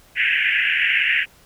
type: band-pass noise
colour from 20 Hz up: pink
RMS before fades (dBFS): -19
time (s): 0.15-1.26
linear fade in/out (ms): 50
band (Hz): 1600 to 2900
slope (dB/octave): 96
effects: pink hiss -52 dBFS RMS until 1.45 s